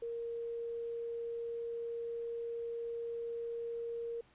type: tone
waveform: sine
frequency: 466.2 Hz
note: A#4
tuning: in tune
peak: -37 dBFS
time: 0.02-4.21 s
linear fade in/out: 5 ms
effects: pink hiss -66 dBFS RMS until 4.34 s + resampled to 8000 Hz